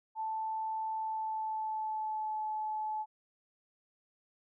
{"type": "tone with pitch glide", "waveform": "sine", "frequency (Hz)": [880, 861.9], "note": ["A5", "A5"], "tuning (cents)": [0, -36], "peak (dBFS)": -33, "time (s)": [0.15, 3.06], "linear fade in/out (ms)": 50, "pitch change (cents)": -36, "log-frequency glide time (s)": [0.95, 2.41], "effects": []}